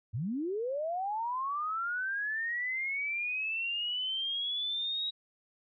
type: linear sweep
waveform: sine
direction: up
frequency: 94.3 to 3836 Hz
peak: -31 dBFS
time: 0.13-5.11 s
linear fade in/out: 20 ms
effects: none